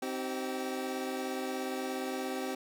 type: chord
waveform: 25% pulse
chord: C minor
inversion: none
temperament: equal with one note detuned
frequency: 261.6 / 311.1 / 383.9 Hz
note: C4 / Eb4 / G4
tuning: 0 / 0 / -36 cents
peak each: -33 / -39 / -34 dBFS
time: 0.02-2.55 s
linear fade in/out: 5 ms
effects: none